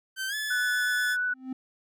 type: tone with pitch glide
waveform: sawtooth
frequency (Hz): 1545 to 1724.2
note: G6 to A6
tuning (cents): -26 to -36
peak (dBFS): -26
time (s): 0.16-1.17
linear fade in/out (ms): 50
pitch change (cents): +190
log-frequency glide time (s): 0.28-0.35
type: tone with vibrato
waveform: sine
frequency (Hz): 1485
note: F#6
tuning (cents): +6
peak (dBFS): -25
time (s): 0.5-1.34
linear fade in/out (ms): 10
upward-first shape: sine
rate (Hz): 8.3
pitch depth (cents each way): 9
type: tone with exponential growth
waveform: triangle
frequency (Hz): 259.7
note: C4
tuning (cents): -13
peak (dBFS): -26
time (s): 1.26-1.53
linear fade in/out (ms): 5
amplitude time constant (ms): 57
effects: none